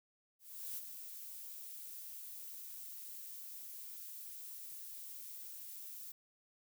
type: noise with ADSR envelope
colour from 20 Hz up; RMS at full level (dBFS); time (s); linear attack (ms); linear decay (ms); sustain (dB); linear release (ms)
violet; -42; 0.39-6.12; 380; 32; -7; 4
effects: none